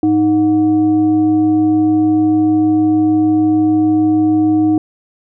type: tone with frequency modulation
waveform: sine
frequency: 311.1 Hz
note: D#4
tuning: in tune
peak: -9 dBFS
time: 0.03-4.78 s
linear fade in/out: 2 ms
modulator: 417 Hz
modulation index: 0.34
effects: none